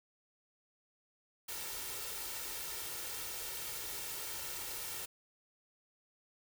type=noise with comb filter; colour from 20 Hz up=white; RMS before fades=-42 dBFS; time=1.48-5.06 s; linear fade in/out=10 ms; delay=2.2 ms; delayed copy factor=+0.55; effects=none